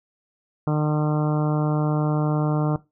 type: harmonic tone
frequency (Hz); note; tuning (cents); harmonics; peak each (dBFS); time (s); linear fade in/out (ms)
151.3; D#3; -48; 1 / 2 / 3 / 4 / 5 / 6 / 7 / 8 / 9; -20 / -26 / -30 / -32 / -34 / -36 / -37 / -38 / -39; 0.67-2.76; 2
effects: noise-tail reverb RT60 0.2 s tail -17 dB re dry